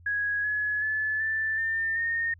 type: tone with pitch steps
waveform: sine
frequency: 1661.2 / 1695.1 / 1729.7 / 1765.1 / 1801.1 / 1837.9 Hz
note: G#6 / G#6 / A6 / A6 / A6 / A#6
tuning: 0 / +35 / -30 / +5 / +40 / -25 cents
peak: -25 dBFS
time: 0.06-2.34 s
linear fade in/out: 5 ms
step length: 380 ms
effects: added 86 Hz sine -50 dBFS peak until 2.39 s